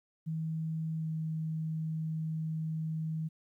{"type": "tone with pitch glide", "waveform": "sine", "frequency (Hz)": [160, 158.8], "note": ["D#3", "D#3"], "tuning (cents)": [49, 36], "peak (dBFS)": -32, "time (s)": [0.26, 3.29], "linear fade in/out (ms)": 20, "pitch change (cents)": -13, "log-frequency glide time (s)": [0.98, 1.06], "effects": ["12-bit"]}